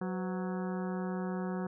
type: harmonic tone with a mistuned harmonic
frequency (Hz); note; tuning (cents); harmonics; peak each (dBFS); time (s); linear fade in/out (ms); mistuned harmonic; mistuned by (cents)
185; F#3; 0; 1 / 2 / 3 / 4 / 5 / 6 / 7 / 8 / 9; -34 / -40 / -44 / -46 / -48 / -50 / -51 / -52 / -53; 0.01-1.67; 5; 3; -140
effects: none